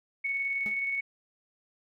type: tone with tremolo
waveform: sine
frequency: 2217 Hz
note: C#7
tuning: in tune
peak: -27 dBFS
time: 0.24-1.01 s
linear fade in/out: 10 ms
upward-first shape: square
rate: 19 Hz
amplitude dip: 25%
type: tone with exponential decay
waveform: 40% pulse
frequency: 210.5 Hz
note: G#3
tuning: 24 cents sharp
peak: -36 dBFS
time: 0.66-0.8 s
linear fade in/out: 0 ms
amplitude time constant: 29 ms
effects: none